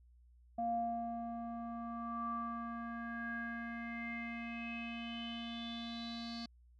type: tone with low-pass filter sweep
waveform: square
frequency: 233.1 Hz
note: A#3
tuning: in tune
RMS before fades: -42 dBFS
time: 0.58-6.46 s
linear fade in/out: 5 ms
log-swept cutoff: 670 to 4500 Hz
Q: 9.4
effects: added 60 Hz sine -61 dBFS peak until 6.79 s